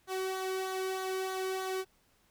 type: tone with flanger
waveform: sawtooth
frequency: 377.6 Hz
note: F#4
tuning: 35 cents sharp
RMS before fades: -35 dBFS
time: 0.07-1.85 s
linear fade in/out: 50 ms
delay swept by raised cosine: 0.37 to 1.19 ms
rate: 3.2 Hz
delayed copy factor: -0.55
effects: pink hiss -69 dBFS RMS until 2.3 s